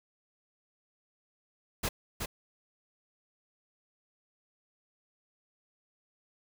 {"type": "noise with echo", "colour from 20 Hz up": "pink", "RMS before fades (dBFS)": -31, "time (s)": [1.83, 1.89], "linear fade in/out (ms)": 10, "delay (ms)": 370, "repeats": 1, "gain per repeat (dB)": -4, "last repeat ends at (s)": 2.26, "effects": []}